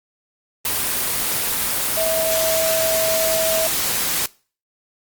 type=tone in noise; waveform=sine; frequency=647 Hz; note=E5; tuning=32 cents flat; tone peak=-19 dBFS; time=1.97-3.67 s; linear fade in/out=2 ms; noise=white; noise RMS=-21 dBFS; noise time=0.65-4.26 s; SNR=-1 dB; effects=noise-tail reverb RT60 0.4 s tail -23 dB re dry + Opus 24 kbps